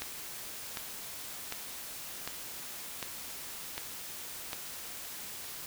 click train, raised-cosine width 0.2 ms, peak -18 dBFS, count 7, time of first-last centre 0.02-4.531 s, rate 1.33 Hz, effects white hiss -43 dBFS RMS until 5.66 s

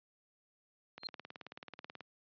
click train, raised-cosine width 0.3 ms, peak -30 dBFS, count 20, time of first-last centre 0.98-2.007 s, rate 18.5 Hz
sine tone with exponential growth, 4186 Hz, C8, in tune, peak -33 dBFS, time 0.99-1.07 s, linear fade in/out 1 ms, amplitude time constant 16 ms
effects high-pass 150 Hz 12 dB/octave + resampled to 11025 Hz

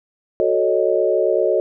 sine chord, D# half-diminished seventh, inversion first, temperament equal, 370 / 440 / 554.4 / 622.3 Hz, F#4 / A4 / C#5 / D#5, 0 / 0 / 0 / 0 cents, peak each -20 dBFS, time 0.4-1.6 s, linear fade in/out 0 ms, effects none

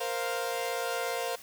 sawtooth chord, Bb suspended second, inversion none, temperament equal, 466.2 / 523.3 / 698.5 Hz, Bb4 / C5 / F5, 0 / 0 / 0 cents, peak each -31 dBFS, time 0-1.36 s, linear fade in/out 10 ms, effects white hiss -50 dBFS RMS until 1.42 s

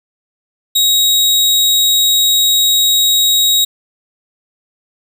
sawtooth tone, 3800 Hz, A#7, 33 cents sharp, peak -6 dBFS, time 0.75-3.65 s, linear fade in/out 10 ms, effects none

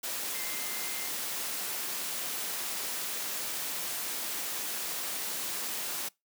sine tone in noise, 2085 Hz, C7, 7 cents flat, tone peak -44 dBFS, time 0.34-1.09 s, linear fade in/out 10 ms, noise white, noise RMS -35 dBFS, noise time 0.03-6.09 s, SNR -12 dB, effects noise-tail reverb RT60 0.2 s tail -24 dB re dry + high-pass 200 Hz 12 dB/octave

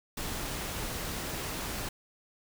pink noise, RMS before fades -36 dBFS, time 0.17-1.89 s, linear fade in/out 5 ms, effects none

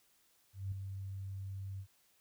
sine tone with ADSR envelope, 97 Hz, G2, 18 cents flat, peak -34 dBFS, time 0.53-1.87 s, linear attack 190 ms, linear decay 3 ms, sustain -6 dB, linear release 78 ms, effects white hiss -71 dBFS RMS until 2.2 s

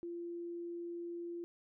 sine tone, 343.7 Hz, F4, 28 cents flat, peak -40 dBFS, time 0.03-1.44 s, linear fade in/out 0 ms, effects none

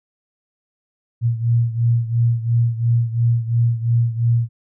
sine beating tone pair, 116.54 / 119.44 Hz, A#2 / A#2, 0 / +43 cents, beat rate 2.9 Hz, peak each -16 / -20 dBFS, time 1.21-4.49 s, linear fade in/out 50 ms, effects none

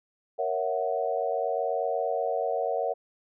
sine chord, F# dominant seventh, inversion first, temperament equal, 466.2 / 554.4 / 659.3 / 740 Hz, A#4 / C#5 / E5 / F#5, 0 / 0 / 0 / 0 cents, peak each -31 dBFS, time 0.38-2.94 s, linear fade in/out 20 ms, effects none

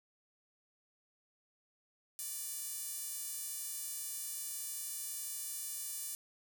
sawtooth tone with high-pass filter, 587.3 Hz, D5, in tune, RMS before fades -42 dBFS, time 2.19-6.15 s, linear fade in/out 0 ms, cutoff 8900 Hz, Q 1.1, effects 10-bit

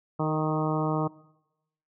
harmonic tone with a mistuned harmonic, 155.56 Hz, D#3, in tune, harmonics 1 / 2 / 3 / 4 / 5 / 6 / 7 / 8, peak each -28 / -31 / -33 / -34 / -35 / -36 / -36 / -37 dBFS, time 0.19-1.08 s, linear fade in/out 10 ms, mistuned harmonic 3, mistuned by -15 cents, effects noise-tail reverb RT60 0.9 s tail -21 dB re dry

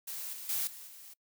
blue noise with level steps, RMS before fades -40 / -44 / -33 / -48 / -51 dBFS, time 0.07-1.14 s, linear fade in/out 10 ms, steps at 0.33 / 0.49 / 0.67 / 0.87 s, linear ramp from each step 2 ms, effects noise-tail reverb RT60 0.1 s tail -25 dB re dry

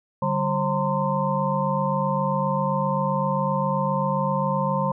sine tone cluster, 145.6 / 193.2 / 536 / 913 / 1037 Hz, D3 / G3 / C5 / A#5 / C6, -15 / -25 / +42 / -36 / -16 cents, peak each -27 dBFS, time 0.22-4.92 s, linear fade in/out 5 ms, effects none

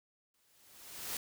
white noise with exponential growth, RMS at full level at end -37 dBFS, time 0.34-1.17 s, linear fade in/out 2 ms, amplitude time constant 180 ms, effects none

